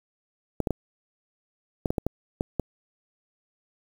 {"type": "clicks", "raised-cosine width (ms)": 2, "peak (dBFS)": -11, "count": 9, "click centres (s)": [0.603, 0.672, 0.707, 1.858, 1.905, 1.982, 2.066, 2.409, 2.597], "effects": ["7-bit"]}